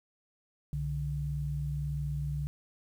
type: tone pair together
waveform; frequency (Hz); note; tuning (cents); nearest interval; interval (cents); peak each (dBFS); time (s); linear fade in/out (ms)
sine; 64.28 / 145.9; C2 / D3; -30 / -11; octave + major second; 1419; -36 / -32; 0.73-2.47; 0
effects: 10-bit